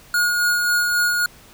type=tone with tremolo; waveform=square; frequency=1439 Hz; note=F#6; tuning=49 cents flat; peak=-16 dBFS; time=0.14-1.26 s; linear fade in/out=2 ms; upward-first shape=sine; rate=3.7 Hz; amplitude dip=30%; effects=pink hiss -47 dBFS RMS until 1.53 s